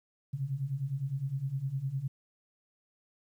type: beating tone pair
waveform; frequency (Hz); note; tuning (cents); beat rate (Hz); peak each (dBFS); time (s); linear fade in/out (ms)
sine; 129.8 / 139.6; C3 / C#3; -13 / +13; 9.8; -36 / -33; 0.33-2.08; 10
effects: 11-bit